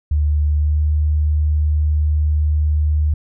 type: tone with pitch glide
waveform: sine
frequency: 74.5 to 75.67 Hz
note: D2 to D#2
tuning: +25 to -48 cents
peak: -13 dBFS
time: 0.11-3.14 s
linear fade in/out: 5 ms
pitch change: +27 cents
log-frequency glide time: 0.55-0.81 s
effects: none